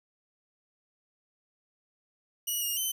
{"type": "tone with pitch steps", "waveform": "5% pulse", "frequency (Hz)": [2916, 2847, 3063], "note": ["F#7", "F7", "G7"], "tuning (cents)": [-26, 33, -41], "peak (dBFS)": -21, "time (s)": [2.47, 2.92], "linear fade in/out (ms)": 10, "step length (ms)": 150, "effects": []}